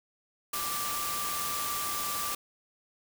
sine tone in noise, 1174.7 Hz, D6, in tune, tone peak -35 dBFS, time 0.53-2.35 s, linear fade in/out 5 ms, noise white, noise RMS -34 dBFS, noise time 0.53-2.35 s, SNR -4 dB, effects none

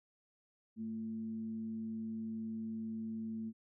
sine tone with frequency modulation, 222.2 Hz, A3, 17 cents sharp, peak -38 dBFS, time 0.76-3.53 s, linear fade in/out 50 ms, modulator 122 Hz, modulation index 0.23, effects none

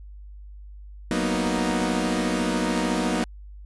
sawtooth chord, B major seventh, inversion second, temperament equal, 185 / 233.1 / 246.9 / 311.1 Hz, F#3 / A#3 / B3 / D#4, 0 / 0 / 0 / 0 cents, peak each -24 dBFS, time 1.11-3.24 s, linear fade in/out 0 ms
click train, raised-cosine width 2 ms, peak -23 dBFS, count 11, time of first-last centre 1.23-2.411 s, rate 8.47 Hz
effects added 50 Hz sine -39 dBFS peak until 3.65 s + resampled to 24000 Hz

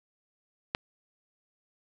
click, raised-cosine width 0.3 ms, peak -11 dBFS, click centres 0.749 s, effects none

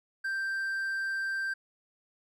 triangle tone, 1571 Hz, G6, 3 cents sharp, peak -28 dBFS, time 0.24-1.54 s, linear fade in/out 10 ms, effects none

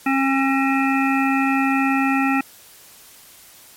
harmonic tone with a mistuned harmonic, 270 Hz, C#4, 45 cents flat, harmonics 1 / 3 / 5 / 7 / 9 / 10, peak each -18 / -23 / -25 / -26 / -28 / -28 dBFS, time 0.06-2.41 s, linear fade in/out 5 ms, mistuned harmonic 10, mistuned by -57 cents, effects white hiss -46 dBFS RMS until 3.76 s + MP3 64 kbps

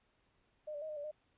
sine tone with pitch steps, 608 / 583 / 627 / 608 / 580 / 608 Hz, D#5 / D5 / D#5 / D#5 / D5 / D#5, -40 / -13 / +13 / -40 / -22 / -40 cents, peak -40 dBFS, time 0.67-1.114 s, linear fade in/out 10 ms, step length 74 ms, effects pink hiss -75 dBFS RMS until 1.37 s + resampled to 8000 Hz

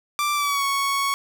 sawtooth tone with pitch glide, 1176 to 1110 Hz, D6 to C#6, +2 to +2 cents, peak -17 dBFS, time 0.19-1.14 s, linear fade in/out 0 ms, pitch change -100 cents, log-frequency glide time 0.34-0.64 s, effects none

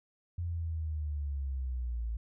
sine linear sweep, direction down, 87.31 to 55 Hz, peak -32 dBFS, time 0.38-2.17 s, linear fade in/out 5 ms, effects none

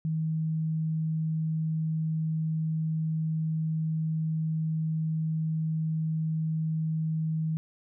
sine tone, 158.8 Hz, D#3, 36 cents sharp, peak -26 dBFS, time 0.05-7.57 s, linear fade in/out 0 ms, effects none

